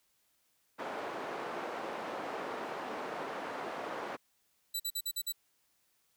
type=band-pass noise; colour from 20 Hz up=white; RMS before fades=-40 dBFS; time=0.78-4.17 s; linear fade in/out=20 ms; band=320 to 970 Hz; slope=12 dB/octave
type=tone bursts; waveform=15% pulse; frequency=3960 Hz; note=B7; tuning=4 cents sharp; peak=-26 dBFS; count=6; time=4.74-5.324 s; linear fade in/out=10 ms; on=59 ms; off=46 ms
effects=white hiss -74 dBFS RMS until 6.16 s